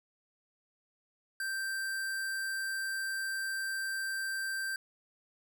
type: tone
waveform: square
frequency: 1568 Hz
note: G6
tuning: in tune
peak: -34 dBFS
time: 1.4-4.76 s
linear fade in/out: 2 ms
effects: none